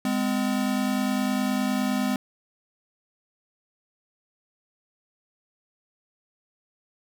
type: tone pair together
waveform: square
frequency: 205.4 / 255.2 Hz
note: G#3 / C4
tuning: -19 / -43 cents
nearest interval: major third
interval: 376 cents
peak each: -27 / -26 dBFS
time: 0.05-2.16 s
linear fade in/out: 2 ms
effects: none